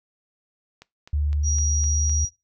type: click train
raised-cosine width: 0.2 ms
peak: -26 dBFS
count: 6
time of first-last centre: 0.82-2.096 s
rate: 3.92 Hz
type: tone with pitch glide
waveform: sine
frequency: 73.42 to 74.19 Hz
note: D2 to D2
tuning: 0 to +18 cents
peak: -20 dBFS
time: 1.13-2.25 s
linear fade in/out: 5 ms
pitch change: +18 cents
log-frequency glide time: 1.89-2.05 s
type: tone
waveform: sine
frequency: 5750 Hz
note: F8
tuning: 50 cents sharp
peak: -22 dBFS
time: 1.43-2.3 s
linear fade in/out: 50 ms
effects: noise-tail reverb RT60 0.2 s tail -20 dB re dry